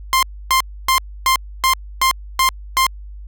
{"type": "tone bursts", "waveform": "sawtooth", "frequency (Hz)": 1051, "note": "C6", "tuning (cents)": 7, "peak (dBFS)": -8, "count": 8, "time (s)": [0.13, 2.866], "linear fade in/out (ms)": 0, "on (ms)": 97, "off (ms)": 280, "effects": ["added 50 Hz sine -31 dBFS peak until 3.27 s"]}